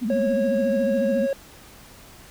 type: tone with vibrato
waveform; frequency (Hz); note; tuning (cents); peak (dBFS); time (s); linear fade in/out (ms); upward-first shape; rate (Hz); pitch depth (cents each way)
sine; 225.7; A3; +44; -22; 0.01-1.27; 20; sine; 14; 180
type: tone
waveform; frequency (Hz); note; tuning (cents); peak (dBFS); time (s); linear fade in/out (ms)
triangle; 548; C#5; -20; -19; 0.1-1.33; 2
effects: pink hiss -47 dBFS RMS until 2.3 s